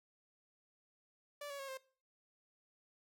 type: tone with pitch steps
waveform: sawtooth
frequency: 581 / 562.8 / 545.2 / 528.2 Hz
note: D5 / C#5 / C#5 / C5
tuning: -19 / +26 / -29 / +16 cents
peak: -40 dBFS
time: 1.41-1.774 s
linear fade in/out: 5 ms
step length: 91 ms
effects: noise-tail reverb RT60 0.4 s tail -19 dB re dry